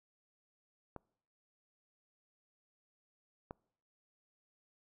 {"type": "clicks", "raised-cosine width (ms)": 1, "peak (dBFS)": [-30, -29], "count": 2, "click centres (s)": [0.963, 3.509], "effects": ["noise-tail reverb RT60 0.7 s tail -26 dB re dry"]}